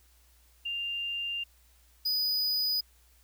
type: tone pair in turn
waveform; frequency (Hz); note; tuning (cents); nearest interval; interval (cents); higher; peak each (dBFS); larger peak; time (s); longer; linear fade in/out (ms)
sine / square; 2794 / 4966; F7 / D#8; 0 / -4; minor seventh; 996; second; -31 / -27; second; 0.65-1.44 / 2.05-2.81; first; 10
effects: added 60 Hz sine -61 dBFS peak until 3.23 s + white hiss -65 dBFS RMS until 3.23 s